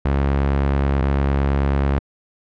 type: tone pair in turn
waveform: sawtooth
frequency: 69.3 / 69.3 Hz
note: C#2 / C#2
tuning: 0 / 0 cents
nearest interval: unison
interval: 0 cents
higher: neither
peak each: -12 dBFS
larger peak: neither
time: 0.05-1.02 / 1.02-1.99 s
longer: neither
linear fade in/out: 5 ms
effects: low-pass 2000 Hz 12 dB/octave